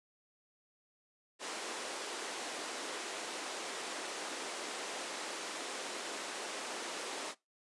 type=band-pass noise; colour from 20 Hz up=pink; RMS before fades=-42 dBFS; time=1.39-7.35 s; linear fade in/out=50 ms; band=320 to 9600 Hz; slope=24 dB/octave; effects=noise-tail reverb RT60 0.2 s tail -21 dB re dry + resampled to 24000 Hz